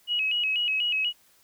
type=tone with vibrato; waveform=sine; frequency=2728 Hz; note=F7; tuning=41 cents flat; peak=-23 dBFS; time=0.07-1.13 s; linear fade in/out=50 ms; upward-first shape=square; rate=4.1 Hz; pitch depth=110 cents each way; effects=white hiss -61 dBFS RMS until 1.43 s